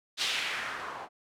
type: noise with low-pass filter sweep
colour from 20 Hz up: blue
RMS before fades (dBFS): -34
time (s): 0.17-1.09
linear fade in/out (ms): 50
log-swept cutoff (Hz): 4000 to 780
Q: 1.9
effects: none